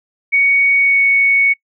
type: tone with pitch glide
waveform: sine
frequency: 2235 to 2222 Hz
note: C#7 to C#7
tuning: +14 to +4 cents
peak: -9 dBFS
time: 0.32-1.54 s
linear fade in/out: 20 ms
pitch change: -10 cents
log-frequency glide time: 0.78-1.02 s
effects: noise-tail reverb RT60 0.1 s tail -25 dB re dry